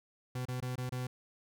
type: tone with dropouts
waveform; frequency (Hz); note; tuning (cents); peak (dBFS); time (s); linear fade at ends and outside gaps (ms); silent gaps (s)
40% pulse; 126.2; B2; +38; -34; 0.35-1.07; 5; 0.454-0.484 / 0.604-0.623 / 0.757-0.779 / 0.894-0.921
effects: none